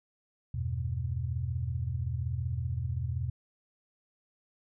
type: chord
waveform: sine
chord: E minor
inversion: none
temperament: equal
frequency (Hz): 82.41 / 98 / 123.47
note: E2 / G2 / B2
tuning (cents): 0 / 0 / 0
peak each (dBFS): -34 / -37 / -33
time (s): 0.54-3.3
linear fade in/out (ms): 5
effects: none